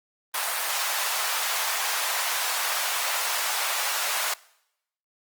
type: high-pass noise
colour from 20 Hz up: pink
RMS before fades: -27 dBFS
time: 0.34-4.34 s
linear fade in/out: 5 ms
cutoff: 740 Hz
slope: 24 dB/octave
effects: noise-tail reverb RT60 0.8 s tail -22 dB re dry + Opus 32 kbps